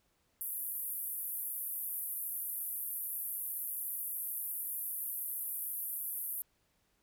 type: band-pass noise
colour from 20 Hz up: white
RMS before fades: -39 dBFS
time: 0.41-6.42 s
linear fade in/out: 0 ms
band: 11000 to 14000 Hz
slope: 48 dB/octave
effects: pink hiss -75 dBFS RMS until 7.02 s